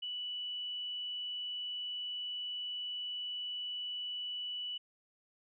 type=tone; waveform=sine; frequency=2960 Hz; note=F#7; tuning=in tune; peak=-37 dBFS; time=0.02-4.78 s; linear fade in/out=10 ms; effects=none